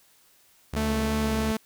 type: tone with vibrato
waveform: sawtooth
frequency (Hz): 70.4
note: C#2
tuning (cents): +27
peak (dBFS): -25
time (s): 0.73-1.52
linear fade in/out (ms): 5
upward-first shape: triangle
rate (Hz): 2.8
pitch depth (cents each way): 88
type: tone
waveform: sawtooth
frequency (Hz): 220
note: A3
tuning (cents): 0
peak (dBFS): -21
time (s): 0.76-1.57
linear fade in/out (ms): 5
effects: white hiss -60 dBFS RMS until 1.65 s